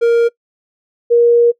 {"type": "tone pair in turn", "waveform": ["triangle", "sine"], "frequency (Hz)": [467.6, 473], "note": ["A#4", "A#4"], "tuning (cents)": [5, 25], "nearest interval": "unison", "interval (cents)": 20, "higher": "second", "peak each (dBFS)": -6, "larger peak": "neither", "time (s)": [[0.01, 0.29], [1.1, 1.52]], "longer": "second", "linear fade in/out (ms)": 20, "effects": ["noise-tail reverb RT60 0.1 s tail -22 dB re dry"]}